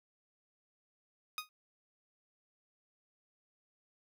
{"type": "tone with exponential decay", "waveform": "15% pulse", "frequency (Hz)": 1244.5, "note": "D#6", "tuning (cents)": 0, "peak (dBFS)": -27, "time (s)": [1.38, 1.49], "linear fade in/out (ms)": 1, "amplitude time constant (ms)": 23, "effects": []}